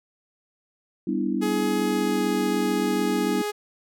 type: chord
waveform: sine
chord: E minor seventh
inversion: first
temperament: equal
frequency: 196 / 246.9 / 293.7 / 329.6 Hz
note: G3 / B3 / D4 / E4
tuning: 0 / 0 / 0 / 0 cents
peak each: -28 dBFS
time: 1.07-3.42 s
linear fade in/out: 5 ms
type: tone with pitch glide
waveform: sawtooth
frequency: 420 to 416.6 Hz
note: G#4 to G#4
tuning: +19 to +5 cents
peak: -22 dBFS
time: 1.41-3.52 s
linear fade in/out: 20 ms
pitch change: -14 cents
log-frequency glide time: 1.87-2.25 s
effects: none